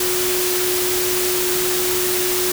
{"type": "tone in noise", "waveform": "sine", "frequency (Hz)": 363.3, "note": "F#4", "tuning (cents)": -32, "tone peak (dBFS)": -21, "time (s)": [0, 2.52], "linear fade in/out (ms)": 5, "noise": "white", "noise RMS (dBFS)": -21, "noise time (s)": [0, 2.52], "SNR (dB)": -3, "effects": []}